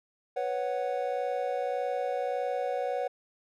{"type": "chord", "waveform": "triangle", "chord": "B suspended second", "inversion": "none", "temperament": "just", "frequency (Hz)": [493.9, 555.6, 740.8], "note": ["B4", "C#5", "F#5"], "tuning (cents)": [0, 4, 2], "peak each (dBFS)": -31, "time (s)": [0.36, 3.08], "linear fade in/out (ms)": 10, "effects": []}